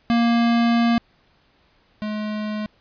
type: tone pair in turn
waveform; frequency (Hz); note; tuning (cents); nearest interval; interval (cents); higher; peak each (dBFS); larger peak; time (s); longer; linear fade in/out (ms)
square; 234.1 / 212.5; A#3 / G#3; +8 / +40; major second; 168; first; -16 / -25; first; 0.1-0.98 / 2.02-2.66; first; 0
effects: pink hiss -60 dBFS RMS until 2.8 s + resampled to 11025 Hz

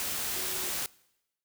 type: tone in noise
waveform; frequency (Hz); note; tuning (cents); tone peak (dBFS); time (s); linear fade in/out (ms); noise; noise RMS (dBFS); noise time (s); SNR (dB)
sine; 370; F#4; 0; -44; 0.36-0.69; 0; white; -33; 0-0.86; -14
effects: noise-tail reverb RT60 0.9 s tail -23 dB re dry

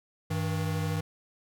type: tone pair together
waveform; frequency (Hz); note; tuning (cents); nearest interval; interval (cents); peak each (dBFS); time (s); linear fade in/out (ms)
square; 98 / 159.06; G2 / D#3; 0 / +38; minor sixth; 838; -32 / -31; 0.3-1.01; 10
effects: none

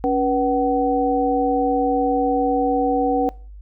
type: tone cluster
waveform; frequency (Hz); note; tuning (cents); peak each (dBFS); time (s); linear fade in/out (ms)
sine; 279 / 485.7 / 756; C#4 / B4 / F#5; +11 / -29 / +37; -21; 0.04-3.29; 0
effects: noise-tail reverb RT60 0.4 s tail -22 dB re dry + added 50 Hz sine -36 dBFS peak until 3.61 s

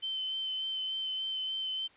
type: tone with vibrato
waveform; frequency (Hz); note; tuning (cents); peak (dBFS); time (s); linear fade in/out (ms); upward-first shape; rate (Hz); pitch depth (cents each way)
sine; 3076; G7; -33; -32; 0.02-1.88; 20; sine; 3.4; 14
effects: white hiss -60 dBFS RMS until 1.96 s + resampled to 8000 Hz

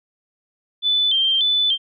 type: tone with vibrato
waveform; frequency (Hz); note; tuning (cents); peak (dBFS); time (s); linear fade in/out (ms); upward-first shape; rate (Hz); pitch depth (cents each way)
sine; 3322; G#7; 0; -15; 0.82-1.78; 50; square; 1.7; 88
effects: none

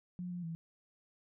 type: tone with pitch steps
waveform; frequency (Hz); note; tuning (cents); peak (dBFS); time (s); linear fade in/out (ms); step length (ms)
sine; 178.8 / 176.6 / 164.9; F3 / F3 / E3; +41 / +20 / +1; -38; 0.19-0.55; 0; 120
effects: none

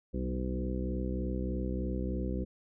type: harmonic tone with a mistuned harmonic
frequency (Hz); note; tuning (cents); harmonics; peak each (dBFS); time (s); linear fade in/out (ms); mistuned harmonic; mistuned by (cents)
63.3; B1; +43; 1 / 2 / 3 / 4 / 5 / 6 / 7 / 8; -34 / -42 / -37 / -41 / -41 / -42 / -52 / -43; 0.13-2.45; 20; 3; +29
effects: none

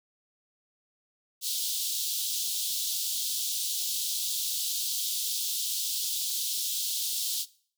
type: high-pass noise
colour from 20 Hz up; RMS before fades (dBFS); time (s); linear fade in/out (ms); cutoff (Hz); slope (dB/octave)
pink; -31; 1.41-7.46; 50; 3300; 48
effects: noise-tail reverb RT60 0.5 s tail -20 dB re dry

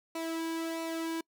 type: tone with flanger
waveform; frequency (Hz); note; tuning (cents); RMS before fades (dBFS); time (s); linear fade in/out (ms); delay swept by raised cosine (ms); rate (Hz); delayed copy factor
sawtooth; 327.7; E4; -10; -35; 0.15-1.21; 5; 0.6 to 1.6; 1.5; -0.55
effects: noise-tail reverb RT60 0.1 s tail -26 dB re dry

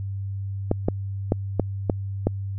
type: clicks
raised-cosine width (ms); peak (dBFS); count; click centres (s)
2; -6; 6; 0.714 / 0.885 / 1.321 / 1.597 / 1.898 / 2.27
effects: added 98 Hz sine -27 dBFS peak until 2.58 s

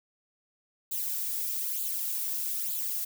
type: noise with flanger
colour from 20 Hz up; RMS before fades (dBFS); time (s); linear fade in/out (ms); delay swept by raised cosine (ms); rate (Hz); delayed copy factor
violet; -32; 0.91-3.05; 10; 0.26 to 2.36; 1.1; +0.65
effects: none

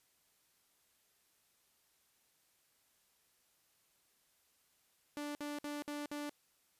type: tone bursts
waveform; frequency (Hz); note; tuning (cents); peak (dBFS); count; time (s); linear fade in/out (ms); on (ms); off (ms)
sawtooth; 293; D4; -4; -36; 5; 5.17-6.294; 0; 180; 56
effects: white hiss -74 dBFS RMS until 6.79 s + resampled to 32000 Hz

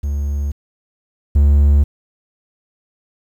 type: tone pair in turn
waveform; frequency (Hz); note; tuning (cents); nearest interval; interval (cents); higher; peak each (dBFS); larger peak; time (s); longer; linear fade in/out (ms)
triangle; 71.5 / 71.76; D2 / D2; -46 / -40; unison; 6; second; -15 / -6; second; 0.03-0.52 / 1.35-1.84; neither; 10
effects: 8-bit

